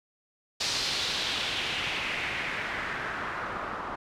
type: noise with low-pass filter sweep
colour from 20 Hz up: white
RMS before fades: -32 dBFS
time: 0.6-3.96 s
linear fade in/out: 10 ms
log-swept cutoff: 4900 to 1100 Hz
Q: 2.3
effects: none